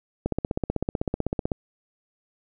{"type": "click train", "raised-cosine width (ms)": 2, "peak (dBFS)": -11, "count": 21, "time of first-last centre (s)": [0.26, 1.518], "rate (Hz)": 15.9, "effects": []}